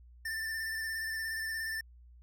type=tone with vibrato; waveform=square; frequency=1781 Hz; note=A6; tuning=21 cents sharp; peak=-35 dBFS; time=0.25-1.81 s; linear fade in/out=5 ms; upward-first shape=square; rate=17 Hz; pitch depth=20 cents each way; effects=added 60 Hz sine -53 dBFS peak until 2.22 s